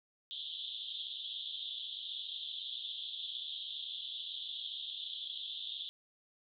white band-pass noise, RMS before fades -43 dBFS, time 0.31-5.89 s, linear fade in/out 0 ms, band 3200 to 3700 Hz, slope 96 dB/octave, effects none

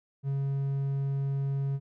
triangle tone, 138 Hz, C#3, 7 cents flat, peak -25 dBFS, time 0.23-1.8 s, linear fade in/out 50 ms, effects none

